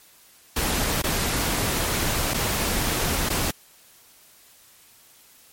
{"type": "noise with dropouts", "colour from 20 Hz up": "pink", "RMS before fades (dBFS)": -24, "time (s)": [0.56, 3.51], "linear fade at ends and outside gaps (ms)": 5, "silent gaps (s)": [[1.019, 1.038], [2.337, 2.342], [3.29, 3.3]], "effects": ["white hiss -53 dBFS RMS until 5.52 s", "MP3 64 kbps"]}